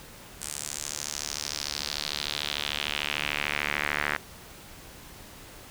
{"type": "tone with band-pass filter sweep", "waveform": "sawtooth", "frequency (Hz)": 73.42, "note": "D2", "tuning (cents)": 0, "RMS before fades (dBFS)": -32, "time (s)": [0.41, 4.17], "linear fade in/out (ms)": 10, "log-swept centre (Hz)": [8600, 1800], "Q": 2.6, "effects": ["pink hiss -47 dBFS RMS until 5.7 s"]}